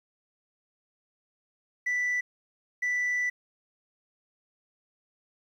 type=tone bursts at uneven times; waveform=sine; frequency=1975.5 Hz; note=B6; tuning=in tune; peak=-23 dBFS; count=2; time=1.86-2.21 / 2.82-3.3 s; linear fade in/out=10 ms; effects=tanh soft clip ceiling -24 dBFS + 10-bit